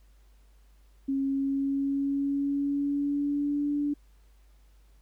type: tone with pitch glide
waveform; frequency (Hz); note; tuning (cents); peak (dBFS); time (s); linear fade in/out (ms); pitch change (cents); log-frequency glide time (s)
sine; 272.3 to 290.2; C#4 to D4; -31 to -21; -25; 1.08-3.94; 10; +110; 1.22-3.71
effects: added 50 Hz sine -55 dBFS peak until 5.01 s + pink hiss -69 dBFS RMS until 5.01 s